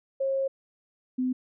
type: tone pair in turn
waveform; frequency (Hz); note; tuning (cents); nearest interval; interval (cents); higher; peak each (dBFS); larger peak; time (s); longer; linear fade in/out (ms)
sine; 540 / 254.8; C#5 / C4; -45 / -46; octave + minor second; 1301; first; -24; neither; 0.2-0.48 / 1.18-1.33; first; 10
effects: none